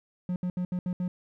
triangle tone bursts at uneven times, 180 Hz, F#3, 47 cents flat, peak -25 dBFS, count 6, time 0.29-0.36 / 0.43-0.5 / 0.57-0.65 / 0.72-0.79 / 0.86-0.93 / 1-1.08 s, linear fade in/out 2 ms, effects none

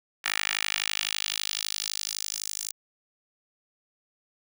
10% pulse tone with high-pass filter sweep, 51.91 Hz, G#1, in tune, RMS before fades -31 dBFS, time 0.24-2.72 s, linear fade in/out 10 ms, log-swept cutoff 1900 to 7000 Hz, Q 1.6, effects none

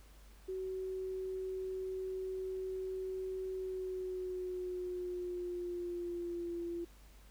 sine tone with pitch glide, 376.1 to 342.9 Hz, F#4 to F4, +28 to -32 cents, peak -37 dBFS, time 0.48-6.85 s, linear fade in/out 10 ms, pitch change -160 cents, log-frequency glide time 3.53-6.6 s, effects added 50 Hz sine -56 dBFS peak until 7.3 s + pink hiss -64 dBFS RMS until 7.3 s

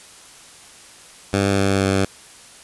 10% pulse tone with pitch steps, 98.9 / 97.88 / 96.86 Hz, G2 / G2 / G2, +16 / -2 / -20 cents, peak -8 dBFS, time 1.33-2.05 s, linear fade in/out 5 ms, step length 240 ms, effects white hiss -44 dBFS RMS until 2.63 s + resampled to 24000 Hz

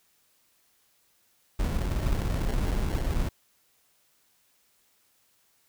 brown noise with sample-and-hold, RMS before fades -27 dBFS, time 1.59-3.29 s, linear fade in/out 5 ms, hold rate 1225 Hz, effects white hiss -67 dBFS RMS until 5.68 s

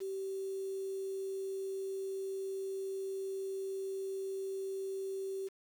sine tone with quantisation, 386.2 Hz, G4, 26 cents flat, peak -36 dBFS, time 0-5.49 s, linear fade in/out 20 ms, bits 9, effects none

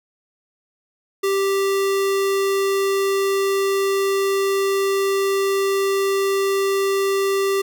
square tone, 392 Hz, G4, in tune, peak -18 dBFS, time 1.23-7.62 s, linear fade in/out 10 ms, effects none

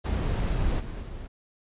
brown noise with level steps, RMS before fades -26 / -35 / -38 dBFS, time 0.04-1.28 s, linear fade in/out 20 ms, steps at 0.79 / 1.01 s, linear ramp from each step 20 ms, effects resampled to 8000 Hz

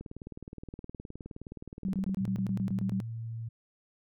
click train, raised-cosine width 3 ms, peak -29 dBFS, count 41, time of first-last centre 0.01-2.093 s, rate 19.2 Hz
sine tone bursts, 191 Hz, G3, 45 cents flat, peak -28 dBFS, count 11, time 1.85-3.002 s, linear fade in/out 0 ms, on 82 ms, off 25 ms
sine tone with pitch glide, 116.54 to 114.14 Hz, A#2 to A#2, 0 to -36 cents, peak -35 dBFS, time 2.2-3.49 s, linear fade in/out 10 ms, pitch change -36 cents, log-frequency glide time 2.35-3.09 s
effects none

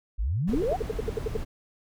sine exponential sweep, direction up, 43.79 to 817 Hz, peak -24 dBFS, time 0.18-0.77 s, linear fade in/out 20 ms
brown noise, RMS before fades -33 dBFS, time 0.47-1.45 s, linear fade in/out 20 ms
sine tone bursts, 441.5 Hz, A4, 6 cents sharp, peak -24 dBFS, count 10, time 0.53-1.37 s, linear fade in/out 5 ms, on 21 ms, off 70 ms
effects none

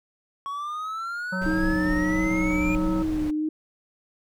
triangle exponential sweep, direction up, 1108.7 to 2431 Hz, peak -27 dBFS, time 0.46-2.75 s, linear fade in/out 0 ms
harmonic tone, 185 Hz, F#3, in tune, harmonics 1 / 3 / 5 / 7, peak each -28 / -34 / -39 / -36 dBFS, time 1.32-3.03 s, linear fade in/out 10 ms
brown noise, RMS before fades -31 dBFS, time 1.41-3.31 s, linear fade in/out 10 ms
sine tone with vibrato, 311.1 Hz, D#4, in tune, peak -23 dBFS, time 1.46-3.49 s, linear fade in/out 5 ms, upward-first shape sine, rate 1.5 Hz, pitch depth 42 cents each way
effects none

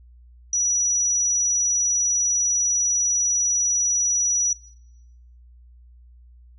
sine tone, 5860 Hz, F#8, 18 cents flat, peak -19 dBFS, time 0.53-4.53 s, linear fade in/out 2 ms, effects noise-tail reverb RT60 0.9 s tail -22 dB re dry + added 60 Hz sine -46 dBFS peak until 6.58 s

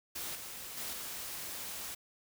white noise with level steps, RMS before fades -40 / -45 / -40 / -42 dBFS, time 0.15-1.95 s, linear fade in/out 10 ms, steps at 0.35 / 0.77 / 0.93 s, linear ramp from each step 5 ms, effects none

